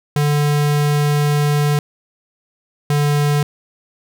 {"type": "tone pair in turn", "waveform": "square", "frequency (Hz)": [146.83, 146.25], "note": ["D3", "D3"], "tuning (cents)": [0, -7], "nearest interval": "unison", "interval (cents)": 7, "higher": "first", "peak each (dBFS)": -14, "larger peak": "neither", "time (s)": [[0.16, 1.79], [2.9, 3.43]], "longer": "first", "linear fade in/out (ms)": 2, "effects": []}